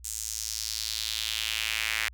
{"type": "tone with high-pass filter sweep", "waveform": "sawtooth", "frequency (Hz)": 110, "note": "A2", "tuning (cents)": 0, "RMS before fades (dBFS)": -32, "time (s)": [0.04, 2.09], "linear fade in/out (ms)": 10, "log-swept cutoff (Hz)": [7500, 2000], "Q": 2.4, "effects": ["added 60 Hz sine -47 dBFS peak until 2.13 s"]}